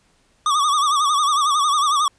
square tone with vibrato, 1174.7 Hz, D6, in tune, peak -16 dBFS, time 0.46-2.08 s, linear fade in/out 2 ms, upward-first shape sine, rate 11 Hz, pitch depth 100 cents each way, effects pink hiss -60 dBFS RMS until 2.18 s + resampled to 22050 Hz

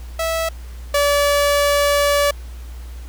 sawtooth tone pair in turn, 654 / 575.3 Hz, E5 / D5, -14 / -36 cents, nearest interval major second, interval 222 cents, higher first, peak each -15 / -10 dBFS, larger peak second, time 0.19-0.49 / 0.94-2.31 s, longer second, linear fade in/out 5 ms, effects added 60 Hz sine -30 dBFS peak until 3.08 s + pink hiss -46 dBFS RMS until 3.08 s

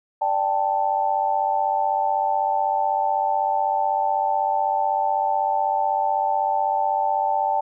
sine chord, D suspended fourth, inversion none, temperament equal, 587.3 / 784 / 880 Hz, D5 / G5 / A5, 0 / 0 / 0 cents, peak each -28 / -22 / -22 dBFS, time 0.21-7.61 s, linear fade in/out 10 ms, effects none

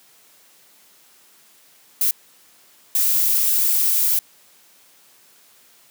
violet noise bursts at uneven times, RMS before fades -18 dBFS, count 2, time 2.01-2.11 / 2.95-4.19 s, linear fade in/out 2 ms, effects white hiss -53 dBFS RMS until 5.9 s + high-pass 150 Hz 12 dB/octave

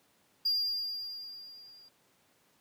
triangle tone with level ramp, 4803 Hz, D8, 38 cents sharp, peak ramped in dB -24 to -53 dBFS, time 0.45-1.89 s, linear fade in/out 10 ms, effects pink hiss -68 dBFS RMS until 2.6 s + high-pass 150 Hz 12 dB/octave

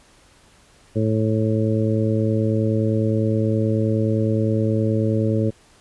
harmonic tone, 109.6 Hz, A2, 6 cents flat, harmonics 1 / 2 / 3 / 4 / 5, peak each -20 / -23 / -25 / -26 / -27 dBFS, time 0.95-5.51 s, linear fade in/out 20 ms, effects pink hiss -53 dBFS RMS until 5.8 s + resampled to 24000 Hz

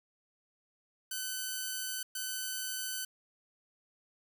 5% pulse tone bursts at uneven times, 1514 Hz, F#6, 39 cents sharp, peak -24 dBFS, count 2, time 1.11-2.03 / 2.15-3.05 s, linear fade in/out 5 ms, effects none

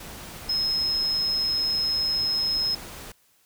sine tone in noise, 5150 Hz, E8, 41 cents flat, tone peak -22 dBFS, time 0.49-2.75 s, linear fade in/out 5 ms, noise pink, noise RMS -40 dBFS, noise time 0-3.12 s, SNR +15 dB, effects white hiss -63 dBFS RMS until 3.45 s

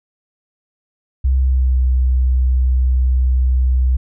sine tone with pitch glide, 65.4 to 63.57 Hz, C2 to C2, 0 to -49 cents, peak -11 dBFS, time 1.24-3.97 s, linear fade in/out 10 ms, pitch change -49 cents, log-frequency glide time 1.39-1.79 s, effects none

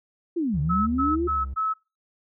sine linear two-way sweep, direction down then up, 358.8 to 138.59 to 358.8 Hz, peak -22 dBFS, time 0.36-1.28 s, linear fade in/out 10 ms, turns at 0.6 s
triangle tone with pitch glide, 73.42 to 66.55 Hz, D2 to C2, 0 to +30 cents, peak -28 dBFS, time 0.54-1.54 s, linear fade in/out 5 ms, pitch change -170 cents, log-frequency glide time 1.35-1.42 s
sine tone bursts, 1296 Hz, E6, 30 cents flat, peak -22 dBFS, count 4, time 0.69-1.74 s, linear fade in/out 20 ms, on 180 ms, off 110 ms
effects noise-tail reverb RT60 0.3 s tail -25 dB re dry

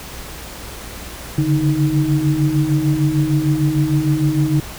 sine tone cluster, 141.7 / 148.3 / 312.9 Hz, C#3 / D3 / D#4, +38 / +17 / +10 cents, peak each -18 dBFS, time 1.38-4.6 s, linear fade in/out 2 ms, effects added 60 Hz sine -38 dBFS peak until 4.78 s + pink hiss -33 dBFS RMS until 4.78 s

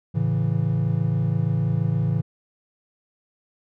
triangle chord, A major, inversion none, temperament equal, 110 / 138.59 / 164.81 Hz, A2 / C#3 / E3, 0 / 0 / 0 cents, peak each -22 dBFS, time 0.14-2.22 s, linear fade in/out 20 ms, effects none

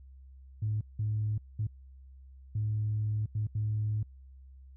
sine tone bursts at uneven times, 106.9 Hz, A2, 49 cents flat, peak -27 dBFS, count 6, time 0.62-0.81 / 0.99-1.38 / 1.59-1.67 / 2.55-3.26 / 3.35-3.47 / 3.55-4.03 s, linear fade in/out 5 ms, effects tanh soft clip ceiling -23 dBFS + added 66 Hz sine -49 dBFS peak until 4.76 s

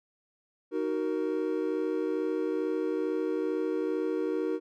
triangle chord, D# minor, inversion none, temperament just, 311.1 / 373.4 / 466.7 Hz, D#4 / F#4 / A#4, 0 / +16 / +2 cents, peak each -30 dBFS, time 0.71-4.6 s, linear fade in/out 50 ms, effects none

